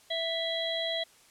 harmonic tone, 659.3 Hz, E5, in tune, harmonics 1 / 3 / 5 / 6, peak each -33 / -38 / -33 / -37 dBFS, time 0.1-1.04 s, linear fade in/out 10 ms, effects white hiss -59 dBFS RMS until 1.3 s + low-pass 10000 Hz 12 dB/octave

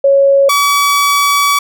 sine / sawtooth tone pair in turn, 553 / 1141 Hz, C#5 / C#6, -4 / +50 cents, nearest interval octave + minor second, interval 1254 cents, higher second, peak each -5 dBFS, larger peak neither, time 0.04-0.49 / 0.49-1.59 s, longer second, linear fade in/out 5 ms, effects none

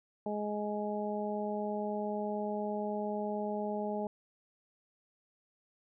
harmonic tone, 209 Hz, G#3, 11 cents sharp, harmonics 1 / 2 / 3 / 4, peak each -37 / -38 / -38 / -40 dBFS, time 0.26-4.07 s, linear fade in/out 2 ms, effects none

